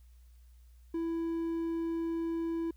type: tone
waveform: triangle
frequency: 331.3 Hz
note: E4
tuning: 9 cents sharp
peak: -29 dBFS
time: 0.94-2.71 s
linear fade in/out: 5 ms
effects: added 60 Hz sine -54 dBFS peak until 2.76 s + white hiss -73 dBFS RMS until 2.76 s